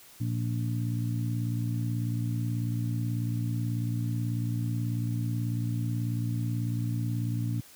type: harmonic tone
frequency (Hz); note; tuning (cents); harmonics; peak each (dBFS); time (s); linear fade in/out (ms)
58.27; A#1; 0; 2 / 3 / 4 / 5; -28 / -38 / -38 / -38; 0.2-7.61; 10
effects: white hiss -53 dBFS RMS until 7.75 s